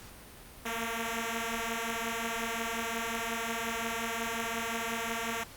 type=beating tone pair; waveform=5% pulse; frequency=226.4 / 232 Hz; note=A3 / A#3; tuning=+50 / -8 cents; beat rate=5.6 Hz; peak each=-24 dBFS; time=0.65-5.44 s; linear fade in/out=10 ms; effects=pink hiss -50 dBFS RMS until 5.56 s + Opus 48 kbps